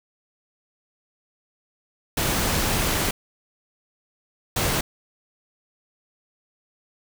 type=noise bursts at uneven times; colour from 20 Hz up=pink; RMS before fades=-23 dBFS; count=2; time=2.17-3.11 / 4.56-4.81 s; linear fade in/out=5 ms; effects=none